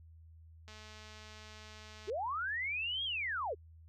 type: click train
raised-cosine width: 0.2 ms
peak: -36 dBFS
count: 306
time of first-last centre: 0.68-2.099 s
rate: 215 Hz
type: linear two-way sweep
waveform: sine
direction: up then down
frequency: 355.4 to 3322 to 355.4 Hz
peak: -34 dBFS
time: 2.07-3.55 s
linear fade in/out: 20 ms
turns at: 3.04 s
effects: added 81 Hz sine -54 dBFS peak until 3.88 s